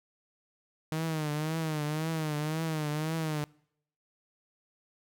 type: tone with vibrato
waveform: sawtooth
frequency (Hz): 155.56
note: D#3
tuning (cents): 0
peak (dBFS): -26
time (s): 0.92-3.44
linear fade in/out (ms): 0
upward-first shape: triangle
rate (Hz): 1.9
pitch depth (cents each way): 92
effects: noise-tail reverb RT60 0.7 s tail -25 dB re dry

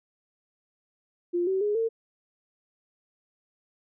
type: tone with pitch steps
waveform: sine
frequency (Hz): 349.5 / 381.1 / 415.6 / 453.2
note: F4 / G4 / G#4 / A#4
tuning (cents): +1 / -49 / +1 / -49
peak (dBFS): -23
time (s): 1.33-1.89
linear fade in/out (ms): 20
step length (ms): 140
effects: none

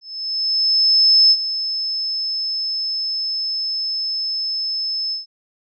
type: tone with ADSR envelope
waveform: sine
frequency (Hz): 5230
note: E8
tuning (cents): -15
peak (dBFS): -8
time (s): 0.01-5.26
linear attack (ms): 1300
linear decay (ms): 50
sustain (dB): -12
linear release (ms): 140
effects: none

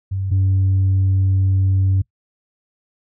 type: tone pair in turn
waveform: sine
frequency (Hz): 96.2 / 95.59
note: G2 / G2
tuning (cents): -32 / -43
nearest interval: unison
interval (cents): 11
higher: first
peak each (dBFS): -19 / -11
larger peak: second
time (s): 0.11-0.31 / 0.31-2.02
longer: second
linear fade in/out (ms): 10
effects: noise-tail reverb RT60 0.1 s tail -22 dB re dry + tanh soft clip ceiling -11 dBFS

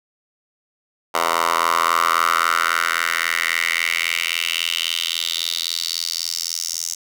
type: tone with high-pass filter sweep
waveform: 10% pulse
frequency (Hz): 83.7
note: E2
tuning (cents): +27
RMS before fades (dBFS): -21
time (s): 1.14-6.95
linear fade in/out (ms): 10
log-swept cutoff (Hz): 840 to 6200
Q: 3.8
effects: none

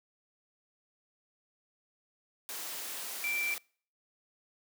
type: tone in noise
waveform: sine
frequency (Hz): 2346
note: D7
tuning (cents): -2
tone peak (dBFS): -31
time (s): 3.24-3.54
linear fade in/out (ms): 0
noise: white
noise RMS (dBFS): -40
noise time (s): 2.49-3.58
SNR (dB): +6
effects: noise-tail reverb RT60 0.5 s tail -26 dB re dry + high-pass 300 Hz 12 dB/octave

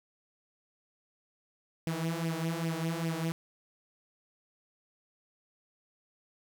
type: tone with flanger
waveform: sawtooth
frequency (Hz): 164.4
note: E3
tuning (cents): -4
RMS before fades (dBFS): -33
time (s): 1.87-3.32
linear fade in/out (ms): 0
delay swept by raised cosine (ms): 0.36 to 5.76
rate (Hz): 2.5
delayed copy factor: +0.7
effects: none

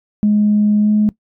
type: tone with pitch glide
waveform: sine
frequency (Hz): 209.3 to 211.5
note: G#3 to G#3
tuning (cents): +14 to +32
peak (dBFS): -9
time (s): 0.23-1.09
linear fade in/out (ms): 0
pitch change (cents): +18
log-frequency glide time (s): 0.8-0.9
effects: noise-tail reverb RT60 0.1 s tail -20 dB re dry + tanh soft clip ceiling -5 dBFS

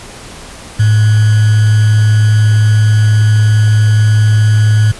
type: tone with sample-and-hold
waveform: sine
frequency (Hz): 107.4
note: A2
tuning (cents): -41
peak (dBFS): -5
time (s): 0.79-4.92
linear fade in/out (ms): 10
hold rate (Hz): 1575
effects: pink hiss -31 dBFS RMS until 4.99 s + resampled to 24000 Hz

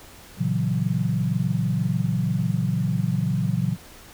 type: chord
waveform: sine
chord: F# dominant seventh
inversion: first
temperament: equal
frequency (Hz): 116.54 / 138.59 / 164.81 / 185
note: A#2 / C#3 / E3 / F#3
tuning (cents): 0 / 0 / 0 / 0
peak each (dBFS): -26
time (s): 0.37-3.77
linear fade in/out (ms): 50
effects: pink hiss -46 dBFS RMS until 4.13 s

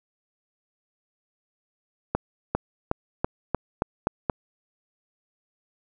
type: accelerating click train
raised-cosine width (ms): 1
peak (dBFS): -8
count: 8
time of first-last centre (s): 2.15-4.298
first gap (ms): 400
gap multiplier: 0.91
effects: none

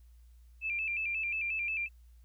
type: tone with vibrato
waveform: sine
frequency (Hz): 2497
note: D#7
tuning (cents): +6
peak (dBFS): -31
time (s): 0.61-1.89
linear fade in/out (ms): 50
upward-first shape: square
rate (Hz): 5.6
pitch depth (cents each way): 82
effects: added 59 Hz sine -54 dBFS peak until 2.24 s + white hiss -75 dBFS RMS until 2.24 s

